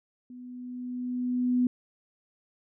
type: tone with level ramp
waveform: sine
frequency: 248.5 Hz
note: B3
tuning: 11 cents sharp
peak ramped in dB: -42 to -20 dBFS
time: 0.3-1.67 s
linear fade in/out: 2 ms
effects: none